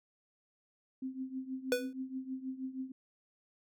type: tone with tremolo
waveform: sine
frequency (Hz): 261.6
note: C4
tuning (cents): 0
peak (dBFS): -34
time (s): 1.02-2.92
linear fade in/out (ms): 5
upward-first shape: triangle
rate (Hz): 6.3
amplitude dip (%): 85
type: tone with exponential decay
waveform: square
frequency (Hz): 493.9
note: B4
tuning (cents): 0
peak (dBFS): -25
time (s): 1.72-1.93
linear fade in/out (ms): 1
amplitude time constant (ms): 45
effects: none